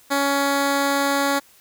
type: tone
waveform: 10% pulse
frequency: 279.7 Hz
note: C#4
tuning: 16 cents sharp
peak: -10 dBFS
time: 0.1-1.4 s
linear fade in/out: 20 ms
effects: white hiss -53 dBFS RMS until 1.6 s